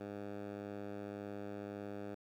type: tone with band-pass filter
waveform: 10% pulse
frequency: 101.8 Hz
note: G#2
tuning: 34 cents flat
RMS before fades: -45 dBFS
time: 0-2.15 s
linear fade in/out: 10 ms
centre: 410 Hz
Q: 0.5
effects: 12-bit